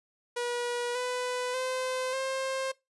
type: tone with pitch steps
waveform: sawtooth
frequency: 483 / 498.3 / 514.1 / 530.4 Hz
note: B4 / B4 / C5 / C5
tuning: -39 / +15 / -31 / +23 cents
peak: -26 dBFS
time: 0.36-2.72 s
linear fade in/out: 10 ms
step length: 590 ms
effects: noise-tail reverb RT60 0.2 s tail -21 dB re dry + resampled to 24000 Hz